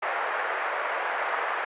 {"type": "band-pass noise", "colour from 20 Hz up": "white", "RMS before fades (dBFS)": -29, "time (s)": [0.02, 1.65], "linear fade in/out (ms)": 10, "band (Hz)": [510, 1800], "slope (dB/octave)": 24, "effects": ["resampled to 8000 Hz"]}